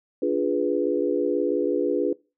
sine chord, D diminished seventh, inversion none, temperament equal with one note detuned, 290.8 / 349.2 / 415.3 / 493.9 Hz, D4 / F4 / Ab4 / Cb5, -17 / 0 / 0 / 0 cents, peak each -26 dBFS, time 0.22-2.13 s, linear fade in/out 5 ms, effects noise-tail reverb RT60 0.3 s tail -23 dB re dry

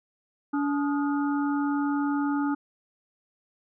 harmonic tone with a mistuned harmonic, 286.2 Hz, D4, 45 cents flat, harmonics 1 / 3 / 4 / 5, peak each -24 / -34 / -36 / -38 dBFS, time 0.53-2.55 s, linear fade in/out 10 ms, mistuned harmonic 4, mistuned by +140 cents, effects none

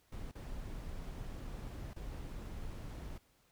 brown noise with dropouts, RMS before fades -44 dBFS, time 0.12-3.18 s, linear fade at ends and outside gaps 5 ms, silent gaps 0.314-0.352 / 1.935-1.961 s, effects pink hiss -71 dBFS RMS until 3.51 s

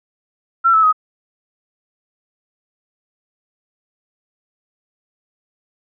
sine tone with pitch steps, 1354 / 1305.6 / 1259 Hz, E6 / E6 / D#6, +46 / -17 / +20 cents, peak -9 dBFS, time 0.64-0.928 s, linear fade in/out 20 ms, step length 96 ms, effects none

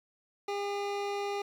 25% pulse tone, 404.2 Hz, G#4, 47 cents flat, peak -28 dBFS, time 0.48-1.42 s, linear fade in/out 5 ms, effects low-pass 5000 Hz 12 dB/octave + 9-bit

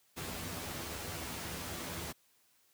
pink noise with comb filter, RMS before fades -41 dBFS, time 0.16-2.13 s, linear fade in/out 20 ms, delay 12 ms, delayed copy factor +0.6, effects white hiss -70 dBFS RMS until 2.73 s + high-pass 60 Hz 12 dB/octave

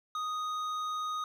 triangle tone with hard clipping, 1244.5 Hz, D#6, in tune, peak -34 dBFS, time 0.15-1.24 s, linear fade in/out 2 ms, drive 12 dB, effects none

